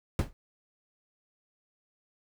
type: noise with exponential decay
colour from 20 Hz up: brown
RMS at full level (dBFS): -20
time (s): 0.19-0.33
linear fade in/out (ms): 0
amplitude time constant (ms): 29
effects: none